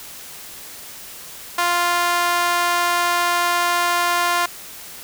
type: tone with high-pass filter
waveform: sawtooth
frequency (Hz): 349.2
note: F4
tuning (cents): 0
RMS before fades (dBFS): -19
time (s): 1.58-4.46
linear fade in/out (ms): 5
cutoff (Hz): 970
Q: 1.7
effects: white hiss -37 dBFS RMS until 5.03 s